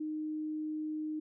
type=tone; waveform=sine; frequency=308.3 Hz; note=D#4; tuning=16 cents flat; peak=-34 dBFS; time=0-1.2 s; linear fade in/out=10 ms; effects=none